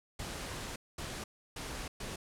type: noise bursts at uneven times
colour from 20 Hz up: pink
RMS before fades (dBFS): -41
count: 4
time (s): 0.19-0.76 / 0.98-1.24 / 1.56-1.88 / 2-2.16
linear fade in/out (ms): 5
effects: low-pass 10000 Hz 12 dB/octave